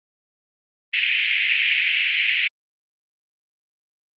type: band-pass noise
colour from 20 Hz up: pink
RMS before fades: -20 dBFS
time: 0.93-2.48 s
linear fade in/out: 10 ms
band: 2100 to 2900 Hz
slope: 48 dB/octave
effects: Opus 24 kbps